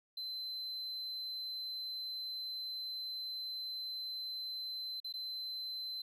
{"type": "tone with dropouts", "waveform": "triangle", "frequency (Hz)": 4065, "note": "B7", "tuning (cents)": 49, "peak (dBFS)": -38, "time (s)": [0.17, 6.02], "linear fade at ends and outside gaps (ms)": 5, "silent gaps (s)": [[5.002, 5.044], [5.126, 5.138]], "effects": []}